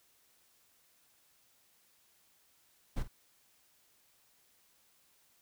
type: noise with echo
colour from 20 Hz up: brown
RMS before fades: -33 dBFS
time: 2.96-3.03 s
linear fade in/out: 10 ms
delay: 50 ms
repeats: 1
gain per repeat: -14 dB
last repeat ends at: 3.08 s
effects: white hiss -69 dBFS RMS until 5.41 s